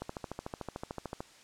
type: click train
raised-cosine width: 1 ms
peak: -23 dBFS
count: 17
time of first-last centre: 0.02-1.205 s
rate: 13.5 Hz
effects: white hiss -57 dBFS RMS until 1.43 s + low-pass 7000 Hz 12 dB/octave